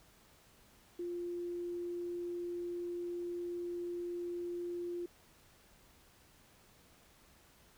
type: tone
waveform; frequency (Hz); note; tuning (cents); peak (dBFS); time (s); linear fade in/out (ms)
sine; 349.2; F4; 0; -37; 0.99-5.06; 5
effects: pink hiss -64 dBFS RMS until 7.77 s